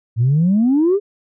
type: exponential sweep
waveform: sine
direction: up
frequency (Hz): 110 to 422.5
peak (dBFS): -10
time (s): 0.16-1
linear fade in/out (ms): 50
effects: tanh soft clip ceiling -8 dBFS